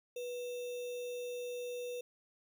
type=tone with sample-and-hold; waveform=sine; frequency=489.3 Hz; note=B4; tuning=16 cents flat; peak=-38 dBFS; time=0.16-2.01 s; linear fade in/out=5 ms; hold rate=3150 Hz; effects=none